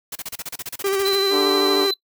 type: noise bursts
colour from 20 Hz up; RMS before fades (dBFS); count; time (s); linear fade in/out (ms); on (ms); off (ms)
white; -30; 16; 0.12-1.16; 5; 35; 32
type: tone with vibrato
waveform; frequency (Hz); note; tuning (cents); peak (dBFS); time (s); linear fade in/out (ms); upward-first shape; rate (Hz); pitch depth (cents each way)
45% pulse; 392; G4; 0; -19; 0.84-1.91; 5; triangle; 13; 41
type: tone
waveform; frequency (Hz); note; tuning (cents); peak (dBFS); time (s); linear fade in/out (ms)
triangle; 4027; B7; +33; -20; 1.05-1.94; 5
type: harmonic tone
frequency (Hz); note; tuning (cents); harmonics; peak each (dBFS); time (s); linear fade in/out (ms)
147.2; D3; +4; 2 / 3 / 4 / 5 / 6 / 7 / 8 / 9; -23 / -26 / -32 / -32 / -34 / -31 / -35 / -38; 1.3-1.88; 50
effects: noise-tail reverb RT60 0.1 s tail -22 dB re dry